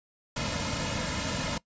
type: noise with comb filter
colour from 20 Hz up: pink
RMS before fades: -31 dBFS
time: 0.36-1.58 s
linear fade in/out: 5 ms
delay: 2.6 ms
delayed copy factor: -0.8
effects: noise-tail reverb RT60 0.1 s tail -21 dB re dry + resampled to 16000 Hz